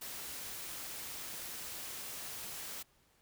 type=noise; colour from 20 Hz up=white; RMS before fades=-44 dBFS; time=0.01-2.83 s; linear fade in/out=10 ms; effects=pink hiss -70 dBFS RMS until 3.21 s